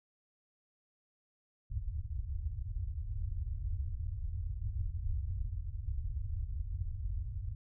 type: low-pass noise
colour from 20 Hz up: white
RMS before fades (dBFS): -37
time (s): 1.7-7.55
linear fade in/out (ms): 5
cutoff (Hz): 100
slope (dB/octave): 48
effects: none